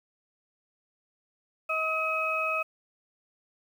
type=harmonic tone; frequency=636 Hz; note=D#5; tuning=38 cents sharp; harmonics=1 / 2 / 4; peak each=-33 / -30 / -29 dBFS; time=1.69-2.63 s; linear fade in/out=10 ms; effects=9-bit